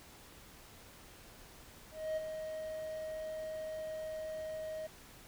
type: tone with ADSR envelope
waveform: triangle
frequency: 628 Hz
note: D#5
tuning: 16 cents sharp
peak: -30 dBFS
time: 1.91-4.87 s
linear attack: 260 ms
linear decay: 18 ms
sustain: -7 dB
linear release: 7 ms
effects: pink hiss -56 dBFS RMS until 5.27 s